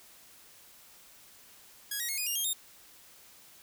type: tone with pitch steps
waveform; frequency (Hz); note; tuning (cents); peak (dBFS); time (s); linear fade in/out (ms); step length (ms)
5% pulse; 1659 / 1894.7 / 2164 / 2471 / 2823 / 3224 / 3682; G#6 / A#6 / C#7 / D#7 / F7 / G7 / A#7; -2 / +28 / -42 / -13 / +18 / +48 / -22; -22; 1.91-2.533; 5; 89
effects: white hiss -56 dBFS RMS until 3.62 s